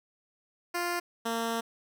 10% pulse tone pair in turn, 349.1 / 229.3 Hz, F4 / A#3, -1 / -28 cents, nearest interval perfect fifth, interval 727 cents, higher first, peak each -21 dBFS, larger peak neither, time 0.74-1 / 1.25-1.61 s, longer second, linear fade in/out 10 ms, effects none

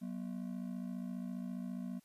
triangle ring-modulated tone, 214.3 Hz, A3, 45 cents flat, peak -34 dBFS, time 0.01-2 s, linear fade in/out 20 ms, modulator 27.4 Hz, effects white hiss -71 dBFS RMS until 2.04 s + resampled to 32000 Hz

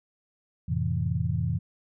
sine chord, F major seventh, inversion none, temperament equal, 87.31 / 110 / 130.81 / 164.81 Hz, F2 / A2 / C3 / E3, 0 / 0 / 0 / 0 cents, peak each -30 dBFS, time 0.68-1.59 s, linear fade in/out 10 ms, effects none

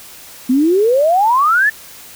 sine exponential sweep, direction up, 244.1 to 1804 Hz, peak -9 dBFS, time 0.49-1.7 s, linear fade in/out 10 ms, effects white hiss -37 dBFS RMS until 2.15 s

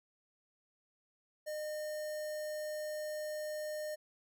square tone with notch filter, 609 Hz, D#5, 37 cents flat, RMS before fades -40 dBFS, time 1.46-3.96 s, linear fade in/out 20 ms, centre 2800 Hz, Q 1.2, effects none

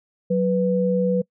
sine tone pair together, 185 / 493.9 Hz, F#3 / B4, 0 / 0 cents, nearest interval octave + perfect fourth, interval 1700 cents, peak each -20 dBFS, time 0.3-1.22 s, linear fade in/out 10 ms, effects noise-tail reverb RT60 0.1 s tail -25 dB re dry

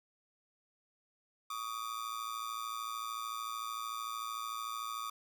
45% pulse ring-modulated tone, 1189 Hz, D6, 21 cents sharp, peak -35 dBFS, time 1.5-5.1 s, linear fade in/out 5 ms, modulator 56.7 Hz, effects 12-bit

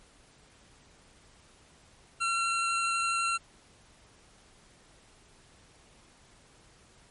25% pulse tone with vibrato, 1361 Hz, F6, 45 cents flat, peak -23 dBFS, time 2.2-3.38 s, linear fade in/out 20 ms, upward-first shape triangle, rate 12 Hz, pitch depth 8 cents each way, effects pink hiss -59 dBFS RMS until 7.1 s + MP3 48 kbps

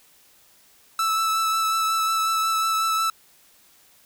45% pulse tone with vibrato, 1315 Hz, E6, 5 cents flat, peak -20 dBFS, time 0.99-3.1 s, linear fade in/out 2 ms, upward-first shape triangle, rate 5.5 Hz, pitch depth 16 cents each way, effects white hiss -56 dBFS RMS until 4.05 s

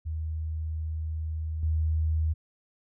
sine tone with level steps, 79 Hz, D#2, 27 cents sharp, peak -29 / -23 dBFS, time 0.05-2.34 s, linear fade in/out 20 ms, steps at 1.63 s, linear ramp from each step 2 ms, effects none

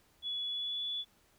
sine tone with pitch glide, 3400 to 3434 Hz, G#7 to A7, +40 to -43 cents, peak -34 dBFS, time 0.22-1.05 s, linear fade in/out 50 ms, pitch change +17 cents, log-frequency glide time 0.43-0.83 s, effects pink hiss -68 dBFS RMS until 1.38 s

